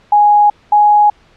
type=tone pair in turn; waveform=sine; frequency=830 / 833.5 Hz; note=G#5 / G#5; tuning=-1 / +6 cents; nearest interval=unison; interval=7 cents; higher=second; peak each=-5 dBFS; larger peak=neither; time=0.12-0.5 / 0.72-1.1 s; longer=neither; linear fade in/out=5 ms; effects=pink hiss -49 dBFS RMS until 1.36 s + low-pass 4000 Hz 12 dB/octave